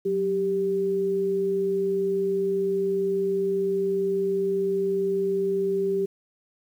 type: tone pair together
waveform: sine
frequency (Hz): 185 / 392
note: F#3 / G4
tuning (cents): 0 / 0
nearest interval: octave + minor second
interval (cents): 1300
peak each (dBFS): -32 / -22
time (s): 0.05-6.06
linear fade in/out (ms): 10
effects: 9-bit